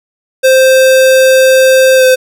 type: tone with pitch glide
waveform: square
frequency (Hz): 523.3 to 514.9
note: C5 to C5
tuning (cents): 0 to -28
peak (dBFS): -4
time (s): 0.43-2.16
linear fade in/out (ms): 20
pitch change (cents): -28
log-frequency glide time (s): 1.96-2.04
effects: none